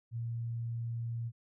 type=tone; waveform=sine; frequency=116.54 Hz; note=A#2; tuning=in tune; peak=-34 dBFS; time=0.11-1.32 s; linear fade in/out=50 ms; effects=none